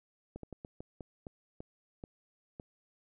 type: slowing click train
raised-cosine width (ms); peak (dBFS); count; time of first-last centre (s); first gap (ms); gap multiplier
2; -30; 10; 0.36-2.598; 73; 1.29
effects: none